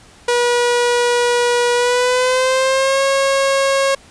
sawtooth tone with pitch glide, 483.3 to 545.6 Hz, B4 to C#5, -38 to -28 cents, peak -9 dBFS, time 0.28-3.95 s, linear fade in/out 5 ms, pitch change +210 cents, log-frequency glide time 1.74-3.02 s, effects pink hiss -45 dBFS RMS until 4.1 s + resampled to 22050 Hz

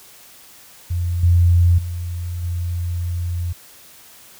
sine tone with level steps, 86.9 Hz, F2, 8 cents flat, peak -18 / -10 / -23 / -20 dBFS, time 0.9-3.53 s, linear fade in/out 10 ms, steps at 1.23 / 1.78 / 2.43 s, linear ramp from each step 5 ms, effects white hiss -45 dBFS RMS until 4.39 s

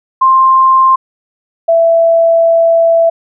sine tone pair in turn, 1053 / 664.8 Hz, C6 / E5, +11 / +15 cents, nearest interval minor sixth, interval 796 cents, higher first, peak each -4 / -5 dBFS, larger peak first, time 0.21-0.96 / 1.68-3.1 s, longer second, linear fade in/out 10 ms, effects none

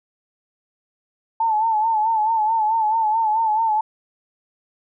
sine tone with vibrato, 880 Hz, A5, in tune, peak -16 dBFS, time 1.4-3.81 s, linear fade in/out 5 ms, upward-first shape sine, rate 4.6 Hz, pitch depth 67 cents each way, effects none

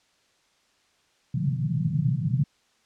white band-pass noise, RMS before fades -25 dBFS, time 1.34-2.44 s, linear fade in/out 5 ms, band 120 to 170 Hz, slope 48 dB/octave, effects white hiss -65 dBFS RMS until 2.85 s + low-pass 6000 Hz 12 dB/octave

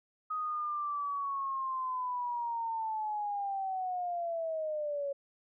sine linear sweep, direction down, 1257 to 554 Hz, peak -32 dBFS, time 0.3-5.13 s, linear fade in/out 10 ms, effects none

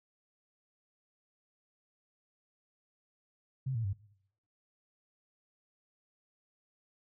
sine tone with pitch steps, 132.1 / 113.68 / 97.83 Hz, C3 / A#2 / G2, +17 / -43 / -3 cents, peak -31 dBFS, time 3.66-3.933 s, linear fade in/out 10 ms, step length 91 ms, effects noise-tail reverb RT60 0.7 s tail -21 dB re dry

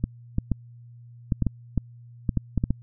clicks, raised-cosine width 5 ms, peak -10 dBFS, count 12, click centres 0.04 / 0.384 / 0.517 / 1.322 / 1.423 / 1.467 / 1.777 / 2.292 / 2.373 / 2.577 / 2.639 / 2.706 s, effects added 119 Hz sine -44 dBFS peak until 2.82 s

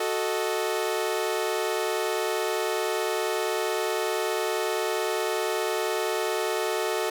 sawtooth chord, D# diminished, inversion first, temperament equal, 370 / 440 / 622.3 Hz, F#4 / A4 / D#5, 0 / 0 / 0 cents, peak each -26 / -24 / -28 dBFS, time 0-7.1 s, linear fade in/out 5 ms, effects none

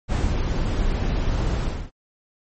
brown noise with ADSR envelope, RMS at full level -19 dBFS, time 0.08-1.91 s, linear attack 47 ms, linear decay 180 ms, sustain -3 dB, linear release 280 ms, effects MP3 32 kbps

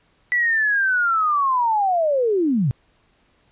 sine linear sweep, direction down, 1975.5 to 114 Hz, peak -16 dBFS, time 0.32-2.71 s, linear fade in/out 0 ms, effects pink hiss -61 dBFS RMS until 3.51 s + resampled to 8000 Hz

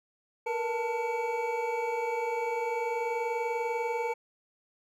triangle tone cluster, 455.4 / 475.7 / 889 / 2274 Hz, A#4 / A#4 / A5 / C#7, -40 / +35 / +18 / +44 cents, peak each -36 / -30 / -31 / -37 dBFS, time 0.46-4.14 s, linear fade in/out 10 ms, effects none

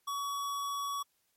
square tone, 1129 Hz, C#6, 31 cents sharp, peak -34 dBFS, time 0.07-1.03 s, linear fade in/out 10 ms, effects white hiss -75 dBFS RMS until 1.36 s + MP3 64 kbps

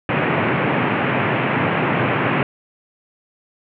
pink band-pass noise, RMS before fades -19 dBFS, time 0.09-2.43 s, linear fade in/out 2 ms, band 110 to 2700 Hz, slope 48 dB/octave, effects none

